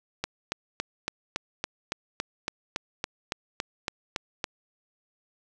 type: click train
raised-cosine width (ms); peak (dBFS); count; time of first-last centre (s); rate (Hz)
0.2; -11; 16; 0.24-4.442; 3.57
effects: none